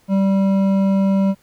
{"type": "tone with hard clipping", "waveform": "triangle", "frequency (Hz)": 194.6, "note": "G3", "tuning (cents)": -12, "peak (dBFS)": -15, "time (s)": [0.08, 1.35], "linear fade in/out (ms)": 50, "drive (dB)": 13, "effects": ["pink hiss -57 dBFS RMS until 1.42 s"]}